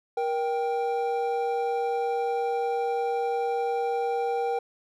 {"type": "tone pair together", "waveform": "triangle", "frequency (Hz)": [472.7, 784], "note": ["A#4", "G5"], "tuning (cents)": [24, 0], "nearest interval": "major sixth", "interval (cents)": 876, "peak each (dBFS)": [-25, -26], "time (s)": [0.17, 4.59], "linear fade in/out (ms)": 5, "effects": []}